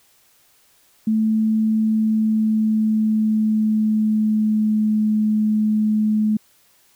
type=tone with pitch glide; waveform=sine; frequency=218.8 to 214.3 Hz; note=A3 to A3; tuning=-9 to -45 cents; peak=-15 dBFS; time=1.07-6.37 s; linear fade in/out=5 ms; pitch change=-36 cents; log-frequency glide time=1.8-5.07 s; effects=white hiss -57 dBFS RMS until 6.95 s